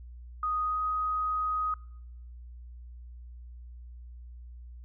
sine tone with pitch glide, 1244.5 to 1253.9 Hz, D#6 to D#6, 0 to +13 cents, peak -27 dBFS, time 0.43-1.74 s, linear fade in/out 2 ms, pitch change +13 cents, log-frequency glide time 0.62-0.81 s, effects noise-tail reverb RT60 0.8 s tail -24 dB re dry + added 60 Hz sine -43 dBFS peak until 4.84 s

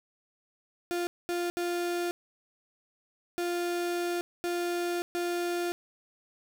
35% pulse tone bursts at uneven times, 349.2 Hz, F4, in tune, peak -27 dBFS, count 6, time 0.91-1.07 / 1.29-1.5 / 1.57-2.11 / 3.38-4.21 / 4.44-5.02 / 5.15-5.72 s, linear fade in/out 0 ms, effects none

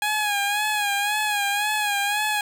15% pulse tone with vibrato, 828 Hz, G#5, 5 cents flat, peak -15 dBFS, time 0.02-2.41 s, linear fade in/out 2 ms, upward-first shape sine, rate 1.9 Hz, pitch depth 56 cents each way, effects none

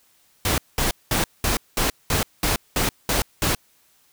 pink noise bursts, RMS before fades -21 dBFS, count 10, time 0.45-3.55 s, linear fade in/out 2 ms, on 130 ms, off 200 ms, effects white hiss -60 dBFS RMS until 4.12 s

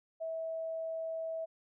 sine tone, 650 Hz, E5, 24 cents flat, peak -35 dBFS, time 0.2-1.46 s, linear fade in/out 20 ms, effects none

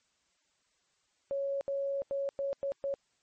sine tone bursts at uneven times, 554.4 Hz, C#5, in tune, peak -30 dBFS, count 6, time 1.31-1.61 / 1.68-2.02 / 2.11-2.29 / 2.39-2.53 / 2.63-2.72 / 2.84-2.94 s, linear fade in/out 0 ms, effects white hiss -74 dBFS RMS until 3.22 s + MP3 32 kbps

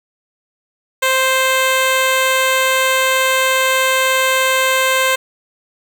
10% pulse tone, 523.3 Hz, C5, in tune, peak -4 dBFS, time 1.02-5.16 s, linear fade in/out 10 ms, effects none

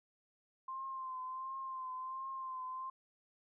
sine tone with vibrato, 1046.5 Hz, C6, in tune, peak -40 dBFS, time 0.68-2.9 s, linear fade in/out 5 ms, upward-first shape triangle, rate 1.4 Hz, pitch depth 42 cents each way, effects none

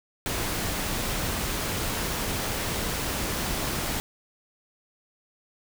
pink noise, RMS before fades -29 dBFS, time 0.26-4 s, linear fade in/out 0 ms, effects none

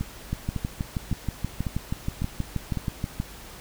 two click trains, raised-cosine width 5 ms, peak -14 / -15 dBFS, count 19 / 6, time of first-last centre 0.33-3.201 / 0.01-2.772 s, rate 6.27 / 1.81 Hz, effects added 50 Hz sine -49 dBFS peak until 3.6 s + pink hiss -44 dBFS RMS until 3.6 s

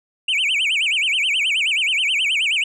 triangle tone with vibrato, 2637 Hz, E7, in tune, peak -15 dBFS, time 0.28-2.64 s, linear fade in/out 5 ms, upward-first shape sine, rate 9.4 Hz, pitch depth 300 cents each way, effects resampled to 24000 Hz

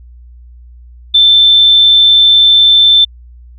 sine tone, 3544 Hz, A7, 12 cents sharp, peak -3 dBFS, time 1.14-3.05 s, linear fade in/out 10 ms, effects added 60 Hz sine -33 dBFS peak until 3.58 s

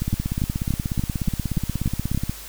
two click trains, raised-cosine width 5 ms, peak -9 / -11 dBFS, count 8 / 39, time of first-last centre 0.13-2.147 / 0.02-2.295 s, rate 3.47 / 16.7 Hz, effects added 50 Hz sine -42 dBFS peak until 2.48 s + white hiss -39 dBFS RMS until 2.48 s

